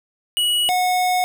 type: tone pair in turn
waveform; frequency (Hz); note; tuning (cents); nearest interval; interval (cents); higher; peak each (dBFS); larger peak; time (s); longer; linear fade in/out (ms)
square; 2921 / 730.2; F#7 / F#5; -23 / -23; 2 octaves; 2400; first; -17; neither; 0.37-0.69 / 0.69-1.24; second; 0
effects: none